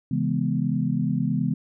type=chord; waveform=sine; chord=C# minor seventh; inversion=none; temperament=equal with one note detuned; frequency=135.74 / 164.81 / 207.7 / 246.9 Hz; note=C#3 / E3 / G#3 / B3; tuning=-36 / 0 / 0 / 0 cents; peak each=-27 / -26 / -27 / -27 dBFS; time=0.11-1.54 s; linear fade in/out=5 ms; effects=none